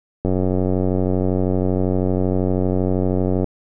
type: click train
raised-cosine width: 2 ms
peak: -7 dBFS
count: 297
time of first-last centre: 0.25-3.443 s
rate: 92.7 Hz
effects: none